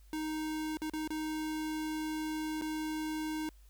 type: tone with dropouts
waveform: square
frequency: 311.1 Hz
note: D#4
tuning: in tune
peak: -35 dBFS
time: 0.13-3.49 s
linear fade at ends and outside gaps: 1 ms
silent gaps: 0.771-0.818 / 0.898-0.935 / 1.076-1.104 / 2.613-2.62 s
effects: added 50 Hz sine -55 dBFS peak until 3.69 s + white hiss -69 dBFS RMS until 3.69 s